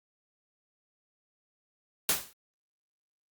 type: noise with exponential decay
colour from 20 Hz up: white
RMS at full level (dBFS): -22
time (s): 2.09-2.33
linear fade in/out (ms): 1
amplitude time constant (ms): 52
effects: Opus 48 kbps